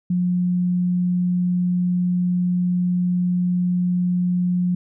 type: tone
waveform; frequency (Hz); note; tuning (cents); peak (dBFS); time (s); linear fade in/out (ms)
sine; 178.8; F3; +41; -17; 0.1-4.75; 5
effects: none